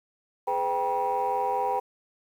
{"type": "tone cluster", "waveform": "sine", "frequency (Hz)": [419.3, 504, 786, 963], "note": ["G#4", "B4", "G5", "B5"], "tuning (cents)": [17, 35, 4, -44], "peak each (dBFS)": [-33, -30, -26, -28], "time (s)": [0.47, 1.8], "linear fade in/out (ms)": 10, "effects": ["tanh soft clip ceiling -18 dBFS", "9-bit"]}